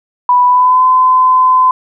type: tone with pitch glide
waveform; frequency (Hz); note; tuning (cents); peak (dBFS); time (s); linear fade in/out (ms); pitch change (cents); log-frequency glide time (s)
sine; 987.8 to 1021.5; B5 to C6; 0 to -42; -5; 0.29-1.71; 2; +58; 0.47-0.84
effects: none